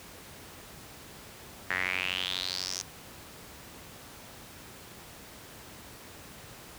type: tone with band-pass filter sweep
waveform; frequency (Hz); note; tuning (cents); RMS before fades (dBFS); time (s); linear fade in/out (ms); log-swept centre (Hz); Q
sawtooth; 92.2; F#2; -6; -33; 1.7-2.82; 5; 1800 to 6100; 5.6
effects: pink hiss -48 dBFS RMS until 6.78 s + high-pass 60 Hz 12 dB/octave